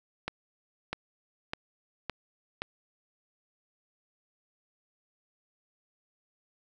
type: accelerating click train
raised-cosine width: 0.3 ms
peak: -16 dBFS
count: 5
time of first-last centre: 0.28-2.62 s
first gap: 650 ms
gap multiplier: 0.93
effects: none